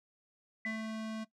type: tone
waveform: square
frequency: 220 Hz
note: A3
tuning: in tune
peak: -38 dBFS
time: 0.65-1.25 s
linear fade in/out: 20 ms
type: tone with exponential decay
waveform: sine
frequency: 2000 Hz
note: B6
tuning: 21 cents sharp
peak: -34 dBFS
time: 0.65-1.08 s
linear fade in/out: 1 ms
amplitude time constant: 92 ms
effects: noise-tail reverb RT60 0.1 s tail -18 dB re dry + low-pass 7000 Hz 12 dB/octave